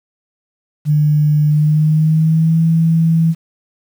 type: tone with pitch glide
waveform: sine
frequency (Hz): 150 to 163.58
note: D3 to E3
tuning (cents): +37 to -13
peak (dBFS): -9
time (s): 0.85-3.35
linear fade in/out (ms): 50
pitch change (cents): +150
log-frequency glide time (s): 1.5-2.61
effects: 7-bit